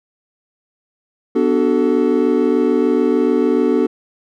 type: chord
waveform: triangle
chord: B minor seventh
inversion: none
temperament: equal with one note detuned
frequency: 246.9 / 293.7 / 376.9 / 440 Hz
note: B3 / D4 / F#4 / A4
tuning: 0 / 0 / +32 / 0 cents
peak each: -16 dBFS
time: 1.35-3.87 s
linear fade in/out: 10 ms
effects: none